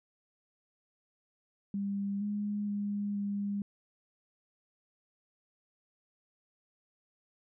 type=tone with pitch steps; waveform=sine; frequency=199.6 / 206.4 / 204 / 202 Hz; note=G3 / G#3 / G#3 / G#3; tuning=+32 / -10 / -31 / -48 cents; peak=-31 dBFS; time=1.74-3.62 s; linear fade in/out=2 ms; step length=470 ms; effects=none